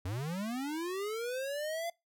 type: linear sweep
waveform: square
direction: up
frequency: 84.4 to 690 Hz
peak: -35 dBFS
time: 0.05-1.9 s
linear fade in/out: 5 ms
effects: noise-tail reverb RT60 0.2 s tail -22 dB re dry